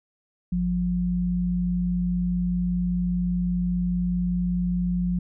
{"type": "tone pair together", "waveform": "sine", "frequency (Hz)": [52.83, 177.8], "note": ["G#1", "F3"], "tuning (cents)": [30, 31], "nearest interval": "octave + major sixth", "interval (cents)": 2101, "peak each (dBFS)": [-30, -22], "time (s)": [0.52, 5.19], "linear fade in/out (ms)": 5, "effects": []}